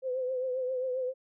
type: tone with vibrato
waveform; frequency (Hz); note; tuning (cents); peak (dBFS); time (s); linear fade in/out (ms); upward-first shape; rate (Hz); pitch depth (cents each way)
sine; 512; C5; -38; -29; 0.02-1.14; 50; triangle; 7.5; 59
effects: none